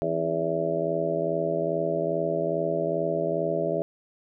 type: harmonic tone with a mistuned harmonic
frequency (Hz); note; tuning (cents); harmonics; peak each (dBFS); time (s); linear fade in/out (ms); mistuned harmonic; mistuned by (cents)
82.41; E2; 0; 2 / 3 / 4 / 5 / 6 / 7 / 8; -33 / -39 / -33 / -30 / -37 / -29 / -29; 0.02-3.82; 0; 3; +96
effects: none